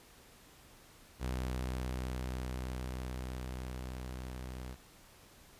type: tone with level ramp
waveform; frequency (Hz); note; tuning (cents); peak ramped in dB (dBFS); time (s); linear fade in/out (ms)
sawtooth; 63.2; B1; +41; -30 to -38; 1.19-4.77; 50
effects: pink hiss -59 dBFS RMS until 5.59 s + resampled to 32000 Hz